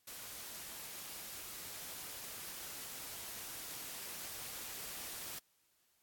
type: noise with level ramp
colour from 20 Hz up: white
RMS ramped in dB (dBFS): -48 to -45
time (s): 0.07-5.39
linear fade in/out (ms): 5
effects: white hiss -75 dBFS RMS until 6.02 s + AAC 64 kbps